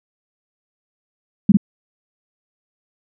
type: tone with echo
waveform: sine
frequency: 201.7 Hz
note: G3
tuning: 50 cents sharp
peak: -6 dBFS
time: 1.49-1.52 s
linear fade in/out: 5 ms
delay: 51 ms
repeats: 1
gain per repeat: -2 dB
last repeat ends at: 1.571 s
effects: none